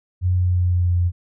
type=tone with pitch glide; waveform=sine; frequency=90.6 to 88.02 Hz; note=F#2 to F2; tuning=-36 to +14 cents; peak=-15 dBFS; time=0.21-1.12 s; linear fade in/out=50 ms; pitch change=-50 cents; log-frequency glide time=0.38-0.96 s; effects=none